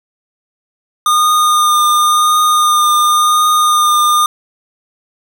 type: tone with vibrato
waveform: square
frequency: 1218 Hz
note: D#6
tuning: 37 cents flat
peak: -9 dBFS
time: 1.06-4.26 s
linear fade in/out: 2 ms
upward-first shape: triangle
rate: 0.93 Hz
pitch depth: 18 cents each way
effects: none